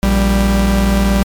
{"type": "tone pair together", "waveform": "45% pulse", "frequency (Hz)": [58.36, 196.3], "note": ["A#1", "G3"], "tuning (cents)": [3, 3], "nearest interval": "octave + major sixth", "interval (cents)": 2100, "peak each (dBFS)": -13, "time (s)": [0.03, 1.23], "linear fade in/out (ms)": 0, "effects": ["MP3 96 kbps"]}